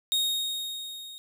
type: tone with level ramp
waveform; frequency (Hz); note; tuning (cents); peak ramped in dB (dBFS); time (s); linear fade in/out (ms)
40% pulse; 3729; A#7; 0; -21 to -40; 0.12-1.18; 0
effects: none